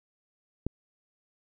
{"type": "click", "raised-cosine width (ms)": 3, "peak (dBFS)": -16, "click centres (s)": 0.666, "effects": []}